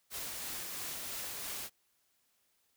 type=noise with tremolo; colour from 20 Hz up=white; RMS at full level=-40 dBFS; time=0.1-1.7 s; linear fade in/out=50 ms; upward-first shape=triangle; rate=3 Hz; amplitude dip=25%; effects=white hiss -75 dBFS RMS until 2.76 s